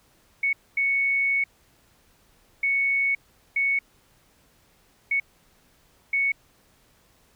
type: tone bursts at uneven times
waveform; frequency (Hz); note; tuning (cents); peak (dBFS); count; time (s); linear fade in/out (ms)
sine; 2217; C#7; 0; -20; 6; 0.43-0.53 / 0.77-1.44 / 2.63-3.15 / 3.56-3.79 / 5.11-5.2 / 6.13-6.32; 5
effects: pink hiss -61 dBFS RMS until 7.35 s